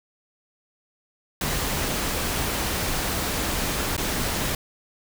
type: noise with dropouts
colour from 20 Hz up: pink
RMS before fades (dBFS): -26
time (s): 1.41-4.55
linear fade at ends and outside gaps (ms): 2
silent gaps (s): 3.966-3.978
effects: none